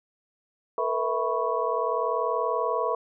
sine tone cluster, 448.4 / 488.7 / 657 / 986 / 1107 Hz, A4 / B4 / E5 / B5 / C#6, +33 / -18 / -6 / -3 / -3 cents, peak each -30 dBFS, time 0.78-2.95 s, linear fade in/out 2 ms, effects none

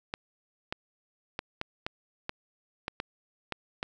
clicks, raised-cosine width 0.3 ms, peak -16 dBFS, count 10, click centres 0.139 / 0.725 / 1.391 / 1.614 / 1.865 / 2.294 / 2.881 / 3.001 / 3.523 / 3.829 s, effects none

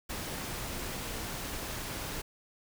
pink noise, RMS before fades -38 dBFS, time 0.09-2.22 s, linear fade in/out 10 ms, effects none

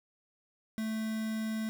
triangle tone with quantisation, 220 Hz, A3, in tune, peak -30 dBFS, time 0.78-1.69 s, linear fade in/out 0 ms, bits 7, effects none

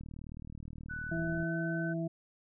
click train, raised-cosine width 5 ms, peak -33 dBFS, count 56, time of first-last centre 0.01-1.428 s, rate 38.8 Hz
sine tone with pitch glide, 1488 to 1518.4 Hz, F#6 to F#6, +9 to +44 cents, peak -38 dBFS, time 0.89-1.94 s, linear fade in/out 20 ms, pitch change +35 cents, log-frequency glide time 1.02-1.54 s
harmonic tone, 165.2 Hz, E3, 4 cents sharp, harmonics 1 / 2 / 4, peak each -34 / -37 / -40 dBFS, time 1.11-2.08 s, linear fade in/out 10 ms
effects none

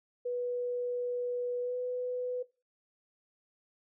sine tone with pitch glide, 490 to 497.7 Hz, B4 to B4, -14 to +13 cents, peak -31 dBFS, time 0.25-2.43 s, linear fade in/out 10 ms, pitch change +27 cents, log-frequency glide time 1.61-1.76 s, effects noise-tail reverb RT60 0.3 s tail -20 dB re dry

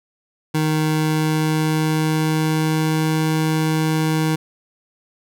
25% pulse tone with pitch glide, 155.56 to 157.46 Hz, D#3 to D#3, 0 to +21 cents, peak -13 dBFS, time 0.54-4.36 s, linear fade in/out 10 ms, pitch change +21 cents, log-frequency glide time 0.84-3.22 s, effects none

